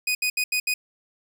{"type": "tone bursts at uneven times", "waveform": "sawtooth", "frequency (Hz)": 2489, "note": "D#7", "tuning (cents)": 0, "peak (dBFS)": -18, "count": 5, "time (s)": [[0.07, 0.15], [0.22, 0.3], [0.37, 0.44], [0.52, 0.6], [0.67, 0.74]], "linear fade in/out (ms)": 5, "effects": []}